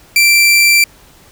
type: tone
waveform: sawtooth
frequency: 2349 Hz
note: D7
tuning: in tune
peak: -3 dBFS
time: 0.16-0.84 s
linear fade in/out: 2 ms
effects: pink hiss -44 dBFS RMS until 1.31 s